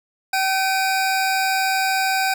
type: tone pair together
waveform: 25% pulse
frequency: 767 / 2459 Hz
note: G5 / D#7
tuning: -38 / -21 cents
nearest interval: octave + minor sixth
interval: 2017 cents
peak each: -15 / -22 dBFS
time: 0.33-2.34 s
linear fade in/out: 5 ms
effects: none